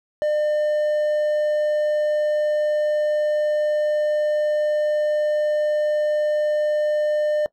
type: tone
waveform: triangle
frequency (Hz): 602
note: D5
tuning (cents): +43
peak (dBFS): -16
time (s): 0.22-7.46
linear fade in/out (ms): 0
effects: noise-tail reverb RT60 0.1 s tail -20 dB re dry